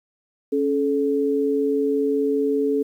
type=tone pair together; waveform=sine; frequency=277.2 / 432 Hz; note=C#4 / A4; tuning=0 / -32 cents; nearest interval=minor sixth; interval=768 cents; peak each=-22 / -20 dBFS; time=0.52-2.83 s; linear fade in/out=10 ms; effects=9-bit